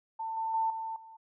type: tone with level steps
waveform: sine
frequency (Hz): 894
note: A5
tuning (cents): +27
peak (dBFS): -33 / -30 / -26 / -34 / -48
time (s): 0.19-1.17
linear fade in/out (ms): 10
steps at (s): 0.37 / 0.54 / 0.7 / 0.96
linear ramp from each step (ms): 2
effects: none